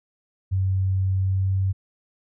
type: tone with pitch glide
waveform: sine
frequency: 95 to 95.72 Hz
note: F#2 to G2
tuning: +46 to -41 cents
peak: -19 dBFS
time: 0.51-1.73 s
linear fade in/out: 20 ms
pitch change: +13 cents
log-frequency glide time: 1.18-1.53 s
effects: none